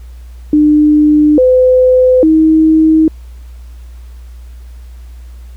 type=tone with pitch steps; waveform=sine; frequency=300.3 / 509 / 316.4 Hz; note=D4 / C5 / D#4; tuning=+39 / -48 / +29 cents; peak=-4 dBFS; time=0.53-3.08 s; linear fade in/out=2 ms; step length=850 ms; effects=added 60 Hz sine -28 dBFS peak until 5.56 s + pink hiss -49 dBFS RMS until 5.56 s